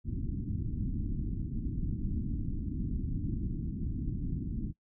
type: low-pass noise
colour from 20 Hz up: pink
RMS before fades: -34 dBFS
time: 0.04-4.73 s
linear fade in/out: 50 ms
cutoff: 300 Hz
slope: 48 dB/octave
effects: noise-tail reverb RT60 0.1 s tail -22 dB re dry